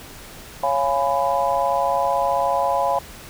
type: chord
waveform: sine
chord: C# dominant seventh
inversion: none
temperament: just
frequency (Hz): 554.4 / 693 / 831.5 / 997.9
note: C#5 / E#5 / G#5 / B5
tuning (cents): 0 / -14 / +2 / +18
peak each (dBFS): -23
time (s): 0.63-2.99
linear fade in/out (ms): 5
effects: pink hiss -40 dBFS RMS until 3.29 s